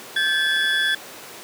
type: tone cluster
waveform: triangle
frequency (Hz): 1567 / 1725 / 3409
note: G6 / A6 / G#7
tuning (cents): -1 / -35 / +45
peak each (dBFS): -21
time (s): 0.16-0.95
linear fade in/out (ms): 5
effects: pink hiss -38 dBFS RMS until 1.43 s + high-pass 300 Hz 12 dB/octave